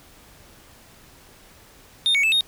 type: tone with pitch steps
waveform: triangle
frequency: 3654 / 2233 / 2627 / 3712 Hz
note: A#7 / C#7 / E7 / A#7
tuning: -35 / +12 / -7 / -8 cents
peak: -15 dBFS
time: 2.06-2.408 s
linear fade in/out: 0 ms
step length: 87 ms
effects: pink hiss -50 dBFS RMS until 2.47 s